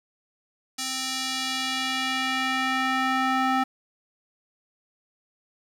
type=tone with band-pass filter sweep; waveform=square; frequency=261.6 Hz; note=C4; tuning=in tune; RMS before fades=-26 dBFS; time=0.78-3.64 s; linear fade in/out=10 ms; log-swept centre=6100 to 1100 Hz; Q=1.1; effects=8-bit